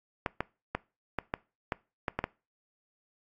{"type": "clicks", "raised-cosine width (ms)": 0.5, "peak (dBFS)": -14, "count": 9, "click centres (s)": [0.262, 0.406, 0.75, 1.187, 1.339, 1.722, 2.082, 2.19, 2.241], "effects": ["noise-tail reverb RT60 0.3 s tail -22 dB re dry", "AAC 64 kbps"]}